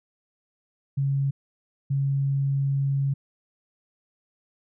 sine tone bursts at uneven times, 138.1 Hz, C#3, 6 cents flat, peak -21 dBFS, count 2, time 0.97-1.31 / 1.9-3.14 s, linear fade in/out 10 ms, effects none

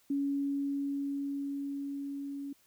sine tone with level ramp, 280.2 Hz, C#4, 19 cents sharp, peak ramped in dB -28 to -37 dBFS, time 0.1-2.53 s, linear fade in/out 5 ms, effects white hiss -67 dBFS RMS until 2.66 s

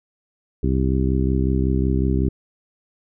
harmonic tone, 65.41 Hz, C2, in tune, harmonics 1 / 2 / 3 / 4 / 5 / 6, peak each -20 / -23 / -25 / -26 / -27 / -28 dBFS, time 0.63-2.29 s, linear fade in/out 5 ms, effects none

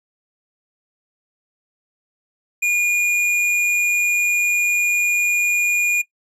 triangle tone with hard clipping, 2432 Hz, D#7, 40 cents flat, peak -17 dBFS, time 2.62-6.02 s, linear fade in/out 10 ms, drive 13 dB, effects noise-tail reverb RT60 0.1 s tail -17 dB re dry + resampled to 32000 Hz

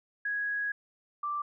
sine tone pair in turn, 1661.2 / 1174.6 Hz, G#6 / D6, 0 / 0 cents, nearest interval tritone, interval 600 cents, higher first, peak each -29 / -30 dBFS, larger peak first, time 0.25-0.72 / 1.23-1.42 s, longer first, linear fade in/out 5 ms, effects none

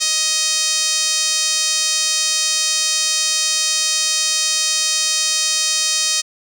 5% pulse tone with band-pass filter, 628 Hz, D#5, 16 cents sharp, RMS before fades -18 dBFS, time 0-6.22 s, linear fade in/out 20 ms, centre 6100 Hz, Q 1.1, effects none

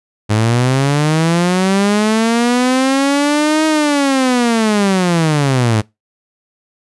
sawtooth linear two-way sweep, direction up then down, 103.83 to 315.3 to 103.83 Hz, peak -7 dBFS, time 0.29-5.82 s, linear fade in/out 20 ms, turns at 3.66 s, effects noise-tail reverb RT60 0.2 s tail -23 dB re dry + resampled to 24000 Hz

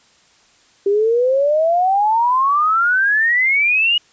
sine exponential sweep, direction up, 391.9 to 2917 Hz, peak -12 dBFS, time 0.86-3.98 s, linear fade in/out 5 ms, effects white hiss -53 dBFS RMS until 4.12 s + resampled to 16000 Hz

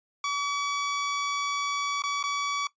sawtooth tone with dropouts, 1140 Hz, C#6, 48 cents sharp, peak -23 dBFS, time 0.24-2.67 s, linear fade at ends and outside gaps 2 ms, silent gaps 2.021-2.037 / 2.228-2.238 s, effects noise-tail reverb RT60 0.1 s tail -18 dB re dry + resampled to 16000 Hz

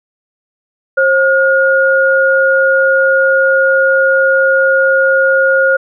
sine tone pair together, 535.4 / 1431 Hz, C5 / F6, +40 / +42 cents, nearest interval octave + perfect fourth, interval 1702 cents, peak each -10 dBFS, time 0.97-5.77 s, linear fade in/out 10 ms, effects none

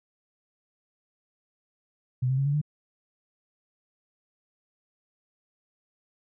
sine tone with pitch steps, 126.5 / 131.8 / 137.31 / 143.06 / 149.05 Hz, B2 / C3 / C#3 / D3 / D3, +42 / +13 / -16 / -45 / +26 cents, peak -22 dBFS, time 2.22-2.615 s, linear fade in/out 10 ms, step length 79 ms, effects none

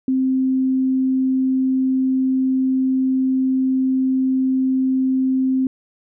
sine tone, 261.6 Hz, C4, in tune, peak -15 dBFS, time 0.08-5.67 s, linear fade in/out 2 ms, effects none

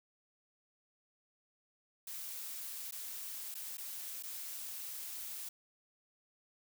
blue noise with dropouts, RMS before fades -44 dBFS, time 2.07-5.49 s, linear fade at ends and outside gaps 5 ms, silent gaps 2.911-2.922 / 3.543-3.551 / 3.772-3.78 / 4.226-4.234 s, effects none

